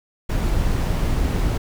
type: noise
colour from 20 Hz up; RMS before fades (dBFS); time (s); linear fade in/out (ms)
brown; -20; 0.29-1.58; 10
effects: none